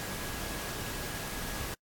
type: tone in noise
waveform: sine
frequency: 1661.2 Hz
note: G#6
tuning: in tune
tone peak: -48 dBFS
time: 0-1.74 s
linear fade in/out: 0 ms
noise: pink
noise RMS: -38 dBFS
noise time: 0-1.74 s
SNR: -13 dB
effects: noise-tail reverb RT60 0.1 s tail -26 dB re dry + AAC 64 kbps